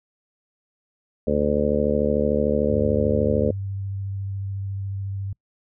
harmonic tone, 73.42 Hz, D2, in tune, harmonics 1 / 2 / 3 / 4 / 5 / 6 / 7 / 8, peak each -29 / -31 / -24 / -30 / -31 / -24 / -24 / -27 dBFS, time 1.27-3.51 s, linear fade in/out 5 ms
sine tone with vibrato, 98 Hz, G2, in tune, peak -26 dBFS, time 2.7-5.33 s, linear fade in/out 5 ms, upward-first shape sine, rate 14 Hz, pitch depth 14 cents each way
effects noise-tail reverb RT60 0.1 s tail -26 dB re dry

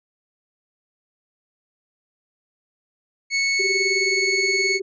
sawtooth tone, 2207 Hz, C#7, 8 cents flat, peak -15 dBFS, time 3.3-4.8 s, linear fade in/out 50 ms
sine tone with tremolo, 386.7 Hz, G4, 24 cents flat, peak -21 dBFS, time 3.59-4.82 s, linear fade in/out 10 ms, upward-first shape sine, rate 19 Hz, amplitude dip 85%
effects resampled to 16000 Hz

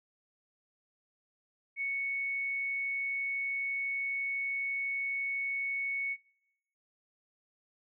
sine tone, 2217 Hz, C#7, in tune, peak -31 dBFS, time 1.76-6.17 s, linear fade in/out 50 ms, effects noise-tail reverb RT60 0.9 s tail -25 dB re dry

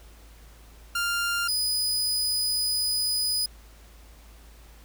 sawtooth tone pair in turn, 1396.9 / 4978 Hz, F6 / D#8, 0 / 0 cents, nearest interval octave + minor seventh, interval 2200 cents, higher second, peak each -21 dBFS, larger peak neither, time 0.95-1.48 / 1.48-3.46 s, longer second, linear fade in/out 5 ms, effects added 54 Hz sine -48 dBFS peak until 4.84 s + pink hiss -55 dBFS RMS until 4.84 s

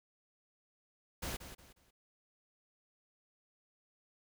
pink noise with echo, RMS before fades -40 dBFS, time 1.22-1.37 s, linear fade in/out 10 ms, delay 180 ms, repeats 3, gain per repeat -10 dB, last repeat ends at 1.91 s, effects none

